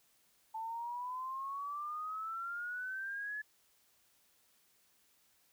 sine exponential sweep, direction up, 880 to 1719 Hz, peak -38 dBFS, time 0.54-3.42 s, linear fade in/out 10 ms, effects white hiss -71 dBFS RMS until 5.52 s

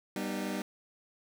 sawtooth chord, G augmented, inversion none, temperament just, 196 / 245 / 306.2 Hz, G3 / B3 / D#4, 0 / -14 / -28 cents, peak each -32 / -35 / -34 dBFS, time 0.16-0.62 s, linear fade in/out 2 ms, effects none

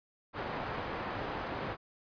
white low-pass noise, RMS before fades -38 dBFS, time 0.33-1.77 s, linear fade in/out 50 ms, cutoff 1200 Hz, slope 12 dB/octave, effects resampled to 11025 Hz

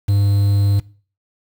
triangle tone with quantisation, 100.4 Hz, G2, 42 cents sharp, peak -10 dBFS, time 0.08-0.8 s, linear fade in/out 10 ms, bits 6, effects noise-tail reverb RT60 0.4 s tail -20 dB re dry

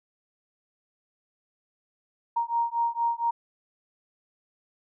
sine beating tone pair, 932.3 / 936.6 Hz, A#5 / A#5, 0 / +8 cents, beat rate 4.3 Hz, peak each -27 dBFS, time 2.36-3.31 s, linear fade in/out 10 ms, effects none

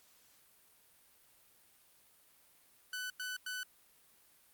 sawtooth tone bursts, 1499 Hz, F#6, 22 cents sharp, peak -35 dBFS, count 3, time 2.93-3.632 s, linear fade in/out 2 ms, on 170 ms, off 96 ms, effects white hiss -66 dBFS RMS until 4.53 s + Opus 48 kbps

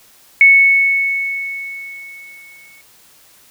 sine tone with exponential decay, 2209 Hz, C#7, 7 cents flat, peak -3 dBFS, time 0.41-2.81 s, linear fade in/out 1 ms, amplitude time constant 520 ms, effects white hiss -48 dBFS RMS until 3.5 s

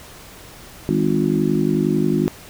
harmonic tone with a mistuned harmonic, 51.1 Hz, G#1, 27 cents flat, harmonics 3 / 4 / 5 / 6 / 7, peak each -22 / -22 / -22 / -22 / -22 dBFS, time 0.89-2.28 s, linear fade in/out 0 ms, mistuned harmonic 3, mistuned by +57 cents, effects pink hiss -41 dBFS RMS until 2.49 s

